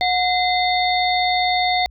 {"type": "harmonic tone with a mistuned harmonic", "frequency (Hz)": 727, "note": "F#5", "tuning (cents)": -31, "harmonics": [1, 3, 5, 6], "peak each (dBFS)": [-18, -23, -25, -26], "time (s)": [0.01, 1.86], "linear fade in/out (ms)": 0, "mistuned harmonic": 3, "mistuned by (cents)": -98, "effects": ["added 60 Hz sine -43 dBFS peak until 1.9 s"]}